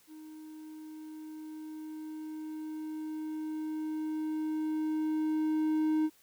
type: tone with level ramp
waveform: triangle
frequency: 311.1 Hz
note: D#4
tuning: in tune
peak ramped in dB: -44 to -23 dBFS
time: 0.07-6.1 s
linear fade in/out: 50 ms
effects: white hiss -64 dBFS RMS until 6.22 s